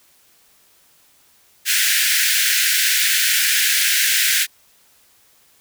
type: high-pass noise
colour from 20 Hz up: pink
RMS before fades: -17 dBFS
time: 1.65-4.47 s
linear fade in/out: 50 ms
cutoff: 1500 Hz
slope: 96 dB/octave
effects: white hiss -55 dBFS RMS until 5.6 s